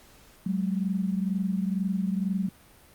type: tone pair together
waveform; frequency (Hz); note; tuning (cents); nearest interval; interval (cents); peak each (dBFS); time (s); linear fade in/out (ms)
sine; 187.1 / 209.2; F#3 / G#3; +20 / +13; major second; 193; -26 / -30; 0.46-2.49; 5
effects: pink hiss -55 dBFS RMS until 2.94 s + Opus 48 kbps